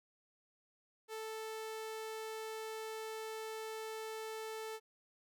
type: tone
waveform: sawtooth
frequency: 440 Hz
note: A4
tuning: in tune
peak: -38 dBFS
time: 1.08-4.8 s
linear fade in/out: 50 ms
effects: none